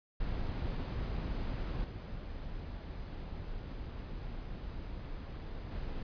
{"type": "noise with level steps", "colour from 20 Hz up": "brown", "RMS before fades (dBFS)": [-36, -42, -39], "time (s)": [0.2, 6.03], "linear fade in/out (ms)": 5, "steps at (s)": [1.84, 5.71], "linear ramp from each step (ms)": 2, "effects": ["resampled to 11025 Hz"]}